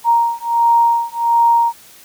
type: beating tone pair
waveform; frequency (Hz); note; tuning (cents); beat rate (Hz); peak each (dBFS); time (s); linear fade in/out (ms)
sine; 933 / 934.4; A#5 / A#5; +1 / +4; 1.4; -14; 0.04-1.73; 50
effects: white hiss -43 dBFS RMS until 2.04 s